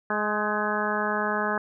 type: harmonic tone with a mistuned harmonic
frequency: 210 Hz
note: G#3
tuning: 19 cents sharp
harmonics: 1 / 2 / 3 / 4 / 5 / 6 / 7 / 8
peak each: -32 / -32 / -32 / -32 / -32 / -32 / -32 / -32 dBFS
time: 0.1-1.58 s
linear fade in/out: 2 ms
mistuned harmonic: 7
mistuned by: +48 cents
effects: none